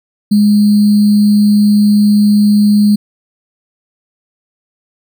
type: tone with sample-and-hold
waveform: sine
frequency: 207.4 Hz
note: G#3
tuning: 2 cents flat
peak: -5 dBFS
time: 0.31-2.96 s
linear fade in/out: 10 ms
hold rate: 4410 Hz
effects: none